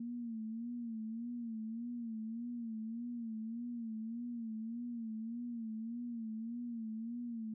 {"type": "tone with vibrato", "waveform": "sine", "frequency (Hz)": 230, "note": "A#3", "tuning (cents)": -23, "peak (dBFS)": -39, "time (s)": [0, 7.54], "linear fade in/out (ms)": 5, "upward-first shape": "sine", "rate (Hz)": 1.7, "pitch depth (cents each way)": 86, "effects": []}